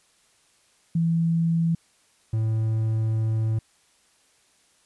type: tone pair in turn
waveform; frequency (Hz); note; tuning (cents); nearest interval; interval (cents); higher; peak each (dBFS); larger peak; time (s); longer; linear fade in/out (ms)
sine / triangle; 165.9 / 110.72; E3 / A2; +11 / +11; perfect fifth; 700; first; -19; neither; 0.95-1.75 / 2.33-3.59; second; 5
effects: white hiss -62 dBFS RMS until 4.85 s + resampled to 24000 Hz